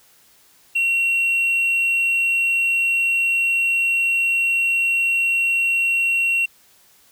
triangle tone, 2734 Hz, F7, 37 cents flat, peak -14 dBFS, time 0.75-6.46 s, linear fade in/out 10 ms, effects tanh soft clip ceiling -10 dBFS + white hiss -54 dBFS RMS until 7.11 s

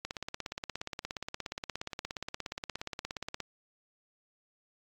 click train, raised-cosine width 0.2 ms, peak -19 dBFS, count 58, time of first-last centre 0.05-3.403 s, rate 17 Hz, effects AAC 64 kbps

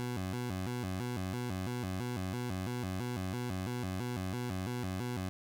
20% pulse tone with vibrato, 107.1 Hz, A2, 46 cents flat, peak -30 dBFS, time 0-5.29 s, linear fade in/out 0 ms, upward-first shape square, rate 3 Hz, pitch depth 240 cents each way, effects none

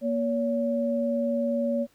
sine tone pair together, 236.5 / 566.1 Hz, A#3 / C#5, +25 / +36 cents, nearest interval octave + minor third, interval 1511 cents, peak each -26 dBFS, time 0.01-1.87 s, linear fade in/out 50 ms, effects pink hiss -63 dBFS RMS until 1.94 s

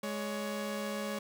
sawtooth tone pair together, 209.1 / 560.2 Hz, G#3 / C#5, +12 / +18 cents, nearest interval octave + perfect fourth, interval 1706 cents, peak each -33 / -34 dBFS, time 0.03-1.19 s, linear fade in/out 5 ms, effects none

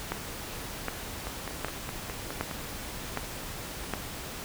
two click trains, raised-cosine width 0.5 ms, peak -14 / -20 dBFS, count 6 / 7, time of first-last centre 0.12-3.937 / 1.27-2.512 s, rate 1.31 / 4.83 Hz, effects pink hiss -39 dBFS RMS until 4.44 s

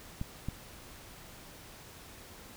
clicks, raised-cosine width 5 ms, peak -22 dBFS, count 2, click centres 0.214 / 0.486 s, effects pink hiss -51 dBFS RMS until 2.56 s

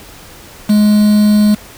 triangle tone with quantisation, 210 Hz, G#3, 19 cents sharp, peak -4 dBFS, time 0.69-1.55 s, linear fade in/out 10 ms, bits 4, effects pink hiss -36 dBFS RMS until 1.77 s

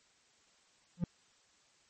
triangle tone with exponential growth, 174.61 Hz, F3, in tune, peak -23 dBFS, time 0.97-1.04 s, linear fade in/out 2 ms, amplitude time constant 15 ms, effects white hiss -68 dBFS RMS until 1.89 s + MP3 32 kbps

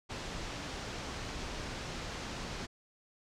pink low-pass noise, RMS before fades -41 dBFS, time 0.09-2.67 s, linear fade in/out 20 ms, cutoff 6600 Hz, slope 24 dB/octave, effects none

